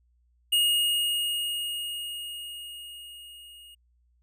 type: tone with level ramp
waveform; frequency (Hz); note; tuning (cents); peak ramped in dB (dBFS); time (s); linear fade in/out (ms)
square; 2863; F7; +42; -20 to -48; 0.52-3.75; 10
effects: added 60 Hz sine -63 dBFS peak until 4.22 s

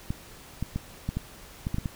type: clicks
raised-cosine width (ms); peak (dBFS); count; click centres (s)
5; -16; 9; 0.105 / 0.626 / 0.76 / 1.09 / 1.17 / 1.669 / 1.744 / 1.784 / 1.858
effects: pink hiss -48 dBFS RMS until 1.95 s

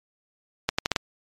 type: accelerating click train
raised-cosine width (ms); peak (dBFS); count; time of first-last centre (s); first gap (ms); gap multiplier
0.2; -4; 5; 0.69-0.962; 95; 0.78
effects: MP3 96 kbps

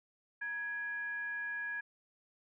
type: tone with frequency modulation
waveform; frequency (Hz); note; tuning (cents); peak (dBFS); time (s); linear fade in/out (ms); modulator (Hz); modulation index
sine; 1666; G#6; +5; -36; 0.41-1.81; 10; 726; 0.31
effects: none

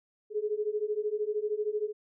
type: beating tone pair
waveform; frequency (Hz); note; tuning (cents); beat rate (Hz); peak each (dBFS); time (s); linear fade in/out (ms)
sine; 415.3 / 428.3; G#4 / A4; 0 / -47; 13; -32 / -31; 0.3-1.93; 50
effects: none

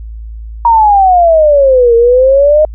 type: exponential two-way sweep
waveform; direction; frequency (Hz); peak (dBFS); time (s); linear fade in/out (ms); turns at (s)
sine; down then up; 950 to 459.8 to 623; -3; 0.65-2.65; 2; 1.95
effects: added 55 Hz sine -22 dBFS peak until 2.74 s

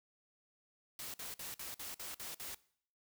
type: noise bursts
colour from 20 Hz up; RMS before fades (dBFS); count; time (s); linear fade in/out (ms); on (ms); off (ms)
white; -45; 8; 0.99-2.547; 2; 150; 51
effects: noise-tail reverb RT60 0.6 s tail -21 dB re dry

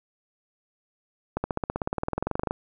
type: accelerating click train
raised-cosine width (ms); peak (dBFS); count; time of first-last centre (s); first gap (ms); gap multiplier
1; -12; 23; 1.37-2.509; 70; 0.97
effects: none

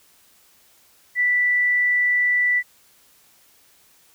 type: tone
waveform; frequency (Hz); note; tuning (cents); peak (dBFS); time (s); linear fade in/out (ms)
sine; 1971; B6; -4; -16; 1.15-2.63; 50
effects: white hiss -56 dBFS RMS until 4.14 s

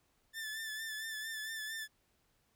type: tone with vibrato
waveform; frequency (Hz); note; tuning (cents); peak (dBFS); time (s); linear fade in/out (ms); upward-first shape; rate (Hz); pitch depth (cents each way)
sawtooth; 1760; A6; 0; -36; 0.33-1.88; 50; sine; 4.4; 38
effects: pink hiss -75 dBFS RMS until 2.55 s

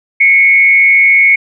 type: tone with frequency modulation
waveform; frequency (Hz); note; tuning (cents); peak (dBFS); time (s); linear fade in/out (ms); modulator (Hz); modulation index
sine; 2200; C#7; -14; -4; 0.2-1.36; 10; 146; 0.45
effects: none

